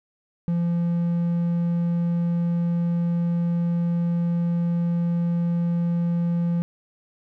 triangle tone, 171.3 Hz, F3, 33 cents flat, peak -18 dBFS, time 0.48-6.62 s, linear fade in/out 0 ms, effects none

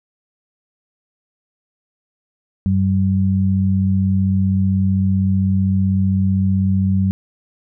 sine tone pair together, 95.7 / 191.4 Hz, G2 / G3, -41 / -41 cents, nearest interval octave, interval 1200 cents, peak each -16 dBFS, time 2.66-7.11 s, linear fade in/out 0 ms, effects none

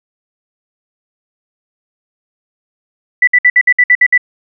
sine tone bursts, 1975.5 Hz, B6, in tune, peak -4 dBFS, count 9, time 3.22-4.178 s, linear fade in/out 5 ms, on 54 ms, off 59 ms, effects none

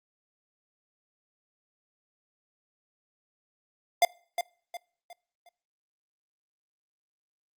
square tone with echo, 698.5 Hz, F5, in tune, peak -18 dBFS, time 4.02-4.05 s, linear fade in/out 2 ms, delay 360 ms, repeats 4, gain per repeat -9 dB, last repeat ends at 5.49 s, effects noise-tail reverb RT60 0.5 s tail -25 dB re dry + Opus 48 kbps

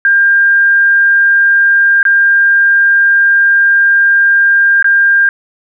sine tone with dropouts, 1600 Hz, G6, 35 cents sharp, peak -5 dBFS, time 0.05-5.29 s, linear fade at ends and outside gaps 1 ms, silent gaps 2.029-2.052 / 4.826-4.844 s, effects none

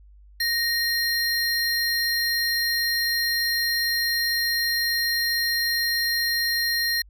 square tone pair together, 1864.7 / 4186 Hz, A#6 / C8, 0 / 0 cents, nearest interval octave + major second, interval 1400 cents, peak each -25 dBFS, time 0.4-7.02 s, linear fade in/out 5 ms, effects added 50 Hz sine -47 dBFS peak until 7.09 s

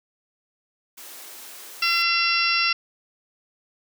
white high-pass noise, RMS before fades -41 dBFS, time 0.97-2.03 s, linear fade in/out 10 ms, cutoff 260 Hz, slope 24 dB/octave
harmonic tone, 680 Hz, F5, 46 cents flat, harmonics 2 / 3 / 4 / 5 / 6 / 7 / 8, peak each -26 / -28 / -22 / -34 / -32 / -27 / -27 dBFS, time 1.82-2.73 s, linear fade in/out 5 ms
effects none

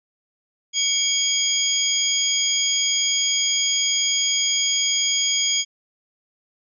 sine tone cluster, 2251 / 3260 / 4920 / 6690 Hz, C#7 / G#7 / D#8 / G#8, +26 / -33 / -20 / +12 cents, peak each -29 / -22 / -27 / -22 dBFS, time 0.73-5.65 s, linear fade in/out 50 ms, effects none

